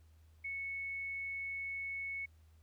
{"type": "tone", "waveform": "sine", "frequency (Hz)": 2208, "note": "C#7", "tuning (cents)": -7, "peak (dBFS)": -38, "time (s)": [0.44, 2.26], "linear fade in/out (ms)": 10, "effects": ["added 79 Hz sine -60 dBFS peak until 2.62 s", "pink hiss -75 dBFS RMS until 2.62 s"]}